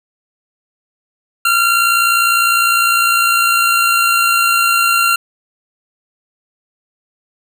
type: tone with amplitude modulation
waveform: 25% pulse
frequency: 1380 Hz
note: F6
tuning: 21 cents flat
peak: -5 dBFS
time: 1.45-5.16 s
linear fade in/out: 5 ms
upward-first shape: sine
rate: 59.9 Hz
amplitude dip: 40%
effects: none